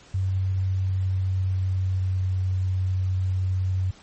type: tone with pitch glide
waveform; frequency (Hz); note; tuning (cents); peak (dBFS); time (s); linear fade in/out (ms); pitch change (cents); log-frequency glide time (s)
sine; 94.6 to 93.35; F#2 to F#2; +39 to +16; -21; 0.14-3.91; 5; -23; 0.48-2.36
effects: pink hiss -51 dBFS RMS until 4.02 s + MP3 32 kbps